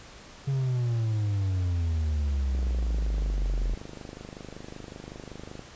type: exponential sweep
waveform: triangle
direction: down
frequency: 138.59 to 41.5 Hz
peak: -22 dBFS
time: 0.47-3.75 s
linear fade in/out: 10 ms
type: click train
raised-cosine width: 2 ms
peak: -27 dBFS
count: 78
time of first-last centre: 2.55-5.593 s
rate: 25.3 Hz
effects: pink hiss -48 dBFS RMS until 5.75 s + resampled to 16000 Hz